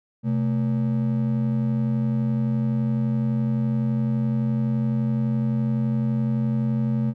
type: ring-modulated tone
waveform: triangle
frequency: 174.61 Hz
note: F3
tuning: in tune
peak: -15 dBFS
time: 0.23-7.14 s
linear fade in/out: 50 ms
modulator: 45.9 Hz
effects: none